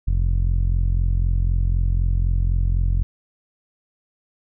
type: tone with low-pass filter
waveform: sawtooth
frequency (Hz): 43.95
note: F1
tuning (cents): +12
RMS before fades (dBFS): -19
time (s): 0.07-3.03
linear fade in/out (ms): 0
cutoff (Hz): 100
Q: 1.1
effects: none